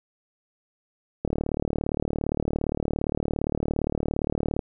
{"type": "click train", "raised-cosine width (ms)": 2, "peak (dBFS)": -12, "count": 126, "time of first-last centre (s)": [1.25, 4.592], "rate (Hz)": 37.4, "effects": []}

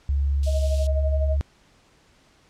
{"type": "tone with pitch glide", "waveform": "sine", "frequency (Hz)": [69.9, 70.96], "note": ["C#2", "C#2"], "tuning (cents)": [15, 41], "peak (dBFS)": -19, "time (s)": [0.09, 1.41], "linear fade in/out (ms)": 0, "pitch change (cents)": 26, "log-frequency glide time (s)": [0.9, 1.01]}
{"type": "high-pass noise", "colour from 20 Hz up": "white", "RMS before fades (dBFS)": -38, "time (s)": [0.43, 0.87], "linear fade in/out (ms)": 2, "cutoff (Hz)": 2700, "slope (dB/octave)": 48}
{"type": "tone with tremolo", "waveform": "sine", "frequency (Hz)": 628, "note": "D#5", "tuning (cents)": 16, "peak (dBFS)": -25, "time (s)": [0.46, 1.37], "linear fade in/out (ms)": 20, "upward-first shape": "sine", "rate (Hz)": 12, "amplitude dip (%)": 70}
{"effects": ["pink hiss -58 dBFS RMS until 2.49 s", "low-pass 7000 Hz 12 dB/octave"]}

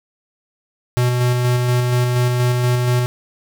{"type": "tone with tremolo", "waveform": "square", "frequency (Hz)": 123.47, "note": "B2", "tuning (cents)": 0, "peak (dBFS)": -14, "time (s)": [0.97, 3.06], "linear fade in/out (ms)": 0, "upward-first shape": "square", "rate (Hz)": 4.2, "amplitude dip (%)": 25, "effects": []}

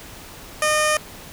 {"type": "tone with low-pass filter", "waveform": "15% pulse", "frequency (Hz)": 610, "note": "D#5", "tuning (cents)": -34, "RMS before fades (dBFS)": -19, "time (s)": [0.62, 0.97], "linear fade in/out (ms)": 2, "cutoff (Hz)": 10000, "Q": 2, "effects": ["pink hiss -40 dBFS RMS until 1.32 s"]}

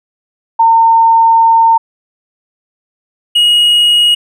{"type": "tone pair in turn", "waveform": ["sine", "triangle"], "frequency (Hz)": [910, 2889], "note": ["A#5", "F#7"], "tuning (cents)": [-42, -42], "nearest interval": "octave + minor sixth", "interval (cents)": 2000, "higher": "second", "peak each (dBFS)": -4, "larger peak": "neither", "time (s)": [[0.59, 1.78], [3.35, 4.15]], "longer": "first", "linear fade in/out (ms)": 10, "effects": []}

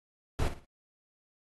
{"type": "noise with echo", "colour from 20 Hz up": "brown", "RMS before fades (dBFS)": -28, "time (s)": [0.39, 0.48], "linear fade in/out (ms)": 0, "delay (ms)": 56, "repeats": 3, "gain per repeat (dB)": -10, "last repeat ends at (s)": 0.648, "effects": ["AAC 32 kbps"]}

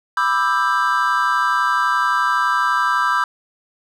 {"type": "chord", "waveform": "triangle", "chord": "E minor seventh", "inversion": "second", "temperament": "just", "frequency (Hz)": [988.9, 1186.7, 1318.5, 1582.2], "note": ["B5", "D6", "E6", "G6"], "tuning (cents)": [2, 18, 0, 16], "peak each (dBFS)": -19, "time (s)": [0.17, 3.24], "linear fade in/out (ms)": 2, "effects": []}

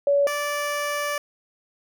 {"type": "tone pair in turn", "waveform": ["sine", "15% pulse"], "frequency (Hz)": [567, 583.3], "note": ["C#5", "D5"], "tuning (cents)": [39, -12], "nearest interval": "unison", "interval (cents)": 49, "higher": "second", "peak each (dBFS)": [-16, -18], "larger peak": "first", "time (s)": [[0.07, 0.27], [0.27, 1.18]], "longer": "second", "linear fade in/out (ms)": 2, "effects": []}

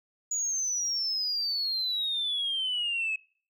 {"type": "exponential sweep", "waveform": "sine", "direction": "down", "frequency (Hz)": [6880, 2566], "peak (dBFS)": -26, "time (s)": [0.31, 3.16], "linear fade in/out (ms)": 5, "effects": ["noise-tail reverb RT60 0.5 s tail -25 dB re dry", "tanh soft clip ceiling -23 dBFS"]}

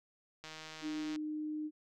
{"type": "click train", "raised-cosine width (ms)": 0.2, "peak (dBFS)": -30, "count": 114, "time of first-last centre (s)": [0.44, 1.16], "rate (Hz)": 157}
{"type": "tone", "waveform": "sine", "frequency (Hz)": 305.3, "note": "D#4", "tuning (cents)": -33, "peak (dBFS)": -36, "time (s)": [0.81, 1.71], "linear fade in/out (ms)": 50}
{"effects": []}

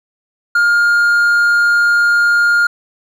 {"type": "tone", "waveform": "triangle", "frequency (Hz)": 1413, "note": "F6", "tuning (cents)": 20, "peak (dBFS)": -7, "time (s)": [0.55, 2.67], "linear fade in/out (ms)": 5, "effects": []}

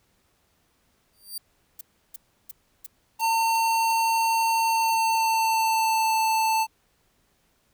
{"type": "tone with exponential growth", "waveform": "5% pulse", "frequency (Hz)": 4699, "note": "D8", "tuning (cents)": 0, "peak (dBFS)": -22, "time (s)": [1.13, 1.38], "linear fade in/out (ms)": 5, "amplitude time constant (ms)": 53}
{"type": "noise bursts", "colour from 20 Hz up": "violet", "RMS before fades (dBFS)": -37, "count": 7, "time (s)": [1.79, 3.917], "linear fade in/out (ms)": 5, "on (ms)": 21, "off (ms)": 330}
{"type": "tone with pitch glide", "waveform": "square", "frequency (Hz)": [906, 885.8], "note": ["A#5", "A5"], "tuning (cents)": [-50, 11], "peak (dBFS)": -21, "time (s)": [3.19, 6.67], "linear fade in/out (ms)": 50, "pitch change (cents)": -39, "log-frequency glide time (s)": [4.55, 6.18]}
{"effects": ["pink hiss -67 dBFS RMS until 7.73 s"]}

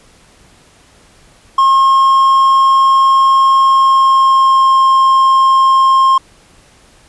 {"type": "tone with pitch glide", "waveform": "triangle", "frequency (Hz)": [1074, 1064.7], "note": ["C6", "C6"], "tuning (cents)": [45, 30], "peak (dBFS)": -4, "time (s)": [1.58, 6.18], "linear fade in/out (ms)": 5, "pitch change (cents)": -15, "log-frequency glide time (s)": [3.62, 4.82], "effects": ["pink hiss -46 dBFS RMS until 7.08 s", "resampled to 24000 Hz"]}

